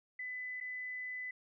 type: tone with dropouts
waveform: sine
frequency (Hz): 2004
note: B6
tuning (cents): +25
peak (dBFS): -39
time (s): 0.19-1.31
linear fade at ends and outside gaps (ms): 5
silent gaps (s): 0.603-0.609
effects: none